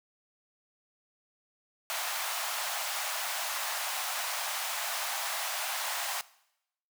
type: high-pass noise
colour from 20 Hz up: pink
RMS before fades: -34 dBFS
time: 1.9-6.21 s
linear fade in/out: 0 ms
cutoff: 650 Hz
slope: 48 dB/octave
effects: noise-tail reverb RT60 0.8 s tail -20 dB re dry